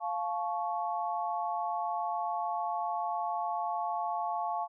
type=chord; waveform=sine; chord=F augmented; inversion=none; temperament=equal with one note detuned; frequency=698.5 / 865.4 / 1108.7 Hz; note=F5 / A5 / C#6; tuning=0 / -29 / 0 cents; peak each=-34 / -34 / -37 dBFS; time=0-4.68 s; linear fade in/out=50 ms; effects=none